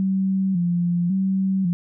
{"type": "tone with vibrato", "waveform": "sine", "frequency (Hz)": 182.5, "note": "F#3", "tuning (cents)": -24, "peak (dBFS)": -18, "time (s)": [0, 1.73], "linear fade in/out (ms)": 0, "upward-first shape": "square", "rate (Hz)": 0.91, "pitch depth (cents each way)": 83, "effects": []}